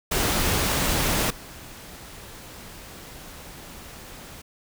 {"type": "noise with level steps", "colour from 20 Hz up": "pink", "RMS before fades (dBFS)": [-23, -42], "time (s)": [0.11, 4.42], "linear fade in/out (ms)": 10, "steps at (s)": 1.3, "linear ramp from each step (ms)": 5, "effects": []}